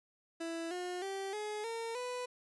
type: tone with pitch steps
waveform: 30% pulse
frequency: 331.2 / 359.1 / 389.3 / 422.1 / 457.7 / 496.2 Hz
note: E4 / F4 / G4 / G#4 / A#4 / B4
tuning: +8 / +48 / -12 / +28 / -32 / +8 cents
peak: -35 dBFS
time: 0.4-2.26 s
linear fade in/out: 10 ms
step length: 310 ms
effects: resampled to 24000 Hz